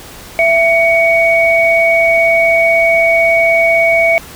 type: tone pair together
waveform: sine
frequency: 666.3 / 2241 Hz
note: E5 / C#7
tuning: +18 / +18 cents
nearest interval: octave + major sixth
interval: 2100 cents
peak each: -10 dBFS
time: 0.39-4.18 s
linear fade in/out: 0 ms
effects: pink hiss -33 dBFS RMS until 4.35 s